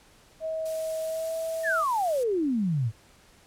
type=tone with pitch glide; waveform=sine; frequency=639 to 650.5 Hz; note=D#5 to E5; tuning=+46 to -23 cents; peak=-28 dBFS; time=0.4-1.85 s; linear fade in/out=50 ms; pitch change=+31 cents; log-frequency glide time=1.02-1.32 s
type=noise; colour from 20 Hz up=blue; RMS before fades=-41 dBFS; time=0.65-2.24 s; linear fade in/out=10 ms
type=exponential sweep; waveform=sine; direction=down; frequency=1864.7 to 103.83 Hz; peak=-23 dBFS; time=1.63-2.92 s; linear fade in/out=50 ms
effects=pink hiss -57 dBFS RMS until 3.46 s + low-pass 11000 Hz 12 dB/octave